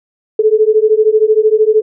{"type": "beating tone pair", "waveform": "sine", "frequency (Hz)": [426.6, 439.6], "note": ["G#4", "A4"], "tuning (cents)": [46, -2], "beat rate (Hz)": 13, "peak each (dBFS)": -10, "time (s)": [0.39, 1.82], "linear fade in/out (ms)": 5, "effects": []}